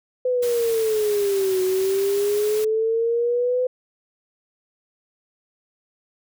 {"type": "exponential two-way sweep", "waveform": "sine", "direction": "down then up", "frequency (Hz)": [508, 370, 508], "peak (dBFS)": -18, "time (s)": [0.25, 3.67], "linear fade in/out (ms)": 5, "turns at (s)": 1.62}
{"type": "noise", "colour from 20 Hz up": "white", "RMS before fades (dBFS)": -34, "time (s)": [0.42, 2.65], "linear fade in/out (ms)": 10}
{"effects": []}